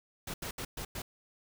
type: noise bursts at uneven times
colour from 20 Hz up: pink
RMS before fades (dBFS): -39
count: 5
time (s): 0.27-0.34 / 0.42-0.51 / 0.58-0.65 / 0.77-0.85 / 0.95-1.02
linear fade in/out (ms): 5
effects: none